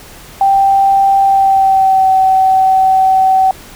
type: tone with pitch glide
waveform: sine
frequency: 784 to 761.2 Hz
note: G5 to F#5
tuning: 0 to +49 cents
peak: -6 dBFS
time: 0.41-3.51 s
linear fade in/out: 2 ms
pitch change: -51 cents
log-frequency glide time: 1.25-2.1 s
effects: pink hiss -35 dBFS RMS until 3.75 s